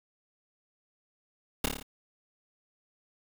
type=noise with echo; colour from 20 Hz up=pink; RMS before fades=-26 dBFS; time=1.64-1.66 s; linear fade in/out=5 ms; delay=28 ms; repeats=6; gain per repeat=-3 dB; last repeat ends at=1.828 s; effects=none